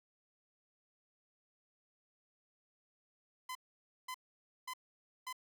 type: tone bursts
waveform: sawtooth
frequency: 1019 Hz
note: C6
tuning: 46 cents flat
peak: -37 dBFS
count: 4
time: 3.49-5.328 s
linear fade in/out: 5 ms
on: 62 ms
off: 530 ms
effects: none